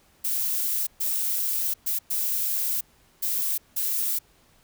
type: noise bursts at uneven times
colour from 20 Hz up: violet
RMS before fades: -26 dBFS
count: 6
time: 0.24-0.87 / 1-1.74 / 1.86-1.99 / 2.1-2.81 / 3.22-3.58 / 3.76-4.19 s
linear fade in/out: 10 ms
effects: pink hiss -60 dBFS RMS until 4.63 s